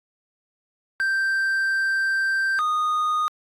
triangle tone pair in turn, 1568 / 1234.5 Hz, G6 / D#6, 0 / -14 cents, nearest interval major third, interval 414 cents, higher first, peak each -18 dBFS, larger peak neither, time 1-2.59 / 2.59-3.28 s, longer first, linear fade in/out 0 ms, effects AAC 64 kbps

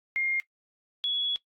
sine tone pair in turn, 2124 / 3372 Hz, C7 / G#7, +25 / +26 cents, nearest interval minor sixth, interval 801 cents, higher second, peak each -25 dBFS, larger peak neither, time 0.16-0.4 / 1.04-1.36 s, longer second, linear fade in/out 0 ms, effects noise-tail reverb RT60 0.1 s tail -19 dB re dry + AAC 64 kbps

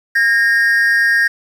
triangle tone pair together, 1622.3 / 1851 Hz, G#6 / A#6, -41 / -13 cents, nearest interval major second, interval 228 cents, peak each -11 dBFS, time 0.15-1.28 s, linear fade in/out 10 ms, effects tanh soft clip ceiling -1 dBFS + 7-bit

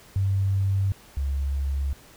sine tone pair in turn, 97.4 / 69.11 Hz, G2 / C#2, -11 / -5 cents, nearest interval tritone, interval 594 cents, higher first, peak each -20 / -23 dBFS, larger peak first, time 0.16-0.92 / 1.17-1.93 s, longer neither, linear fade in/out 0 ms, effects pink hiss -51 dBFS RMS until 2.16 s

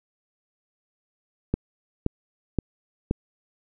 click train, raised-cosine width 3 ms, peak -9 dBFS, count 4, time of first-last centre 1.54-3.111 s, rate 1.91 Hz, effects none

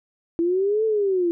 sine linear two-way sweep, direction up then down, 329.6 to 446.3 to 334.9 Hz, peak -18 dBFS, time 0.39-1.31 s, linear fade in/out 0 ms, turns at 0.85 s, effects none

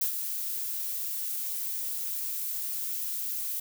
violet noise with ADSR envelope, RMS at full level -26 dBFS, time 0.01-3.6 s, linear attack 7 ms, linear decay 93 ms, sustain -7 dB, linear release 5 ms, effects none

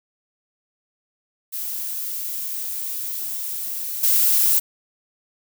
violet noise with level steps, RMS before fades -28 / -17 dBFS, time 1.52-4.6 s, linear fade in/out 20 ms, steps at 4.03 s, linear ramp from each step 5 ms, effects none

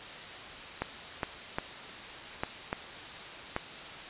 clicks, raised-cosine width 0.5 ms, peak -15 dBFS, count 6, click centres 0.82 / 1.232 / 1.585 / 2.435 / 2.729 / 3.564 s, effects white hiss -43 dBFS RMS until 4.09 s + resampled to 8000 Hz

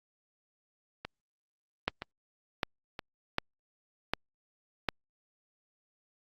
two click trains, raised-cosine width 0.3 ms, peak -21 / -11 dBFS, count 3 / 5, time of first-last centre 1.05-2.992 / 1.88-4.888 s, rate 1.03 / 1.33 Hz, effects Opus 48 kbps

